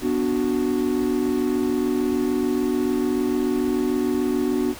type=chord; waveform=triangle; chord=B minor; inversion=none; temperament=equal; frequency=246.9 / 293.7 / 370 Hz; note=B3 / D4 / F#4; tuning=0 / 0 / 0 cents; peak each=-22 / -22 / -22 dBFS; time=0.01-4.75 s; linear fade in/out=50 ms; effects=pink hiss -39 dBFS RMS until 4.79 s